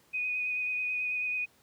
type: tone with vibrato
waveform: sine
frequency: 2489 Hz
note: D#7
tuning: in tune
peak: -29 dBFS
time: 0.13-1.46 s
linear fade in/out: 20 ms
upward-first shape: sine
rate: 9.2 Hz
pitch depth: 18 cents each way
effects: pink hiss -64 dBFS RMS until 1.62 s + high-pass 100 Hz 12 dB/octave